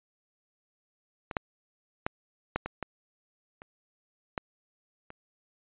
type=clicks; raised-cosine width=0.5 ms; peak=-21 / -11 / -13 / -12 / -19 / -18 / -30 / -15 / -29 dBFS; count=9; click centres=1.312 / 1.368 / 2.065 / 2.56 / 2.66 / 2.827 / 3.619 / 4.378 / 5.104 s; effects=resampled to 8000 Hz